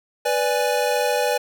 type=chord; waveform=square; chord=G# diminished; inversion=first; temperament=equal; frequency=493.9 / 587.3 / 830.6 Hz; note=B4 / D5 / G#5; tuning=0 / 0 / 0 cents; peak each=-23 / -24 / -25 dBFS; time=0.25-1.38 s; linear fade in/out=10 ms; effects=none